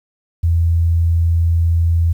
sine tone, 83.7 Hz, E2, 27 cents sharp, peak -11 dBFS, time 0.43-2.13 s, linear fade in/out 10 ms, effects 8-bit

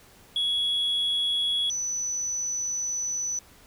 sine tone pair in turn, 3353 / 5974 Hz, G#7 / F#8, +16 / +16 cents, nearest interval minor seventh, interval 1000 cents, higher second, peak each -21 / -26 dBFS, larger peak first, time 0.36-1.7 / 1.7-3.39 s, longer second, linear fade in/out 2 ms, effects tanh soft clip ceiling -21 dBFS + pink hiss -54 dBFS RMS until 3.66 s

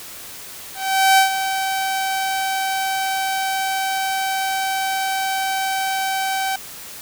sawtooth tone with ADSR envelope, 770 Hz, G5, 31 cents flat, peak -6 dBFS, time 0.74-6.56 s, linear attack 440 ms, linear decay 110 ms, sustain -10 dB, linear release 4 ms, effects white hiss -36 dBFS RMS until 7.01 s

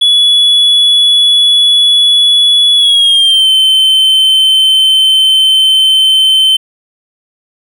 triangle tone with pitch glide, 3400 to 3082 Hz, G#7 to G7, +40 to -30 cents, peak -3 dBFS, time 0.01-6.57 s, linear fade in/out 10 ms, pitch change -170 cents, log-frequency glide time 2.76-3.49 s, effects none

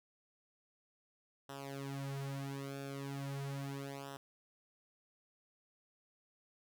sawtooth tone with flanger, 138.3 Hz, C#3, 4 cents flat, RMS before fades -43 dBFS, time 1.49-4.17 s, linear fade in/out 5 ms, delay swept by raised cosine 0.44 to 6.24 ms, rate 0.38 Hz, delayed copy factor -0.9, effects none

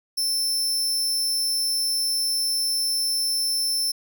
sawtooth tone, 5330 Hz, E8, 18 cents sharp, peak -19 dBFS, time 0.17-3.92 s, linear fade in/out 10 ms, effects 10-bit

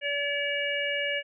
harmonic tone, 572 Hz, D5, 46 cents flat, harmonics 1 / 3 / 4 / 5, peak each -32 / -32 / -32 / -32 dBFS, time 0.01-1.23 s, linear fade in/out 50 ms, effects none

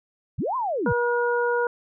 sine linear two-way sweep, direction up then down, 65 to 1074 to 65 Hz, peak -23 dBFS, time 0.38-0.93 s, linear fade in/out 10 ms, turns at 0.56 s
harmonic tone, 480 Hz, B4, 49 cents flat, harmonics 1 / 2 / 3, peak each -22 / -27 / -27 dBFS, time 0.86-1.67 s, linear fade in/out 2 ms
effects none

